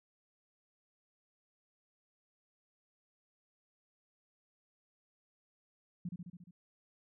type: tone with echo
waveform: sine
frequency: 176.2 Hz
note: F3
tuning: 16 cents sharp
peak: -36 dBFS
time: 6.05-6.09 s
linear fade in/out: 5 ms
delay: 70 ms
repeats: 6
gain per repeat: -3 dB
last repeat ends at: 6.51 s
effects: none